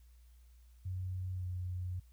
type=tone with pitch glide; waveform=sine; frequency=92.5 to 90.7 Hz; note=F#2 to F#2; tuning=0 to -34 cents; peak=-36 dBFS; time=0.85-2 s; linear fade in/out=10 ms; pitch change=-34 cents; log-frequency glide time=1.35-1.45 s; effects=added 60 Hz sine -57 dBFS peak until 2.12 s + white hiss -74 dBFS RMS until 2.12 s